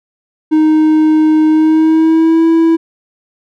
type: tone with pitch glide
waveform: triangle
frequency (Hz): 311.1 to 328.1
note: D#4 to E4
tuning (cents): 0 to -8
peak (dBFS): -4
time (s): 0.51-2.77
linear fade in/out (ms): 20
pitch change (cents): +92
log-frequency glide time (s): 1.48-2.46
effects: none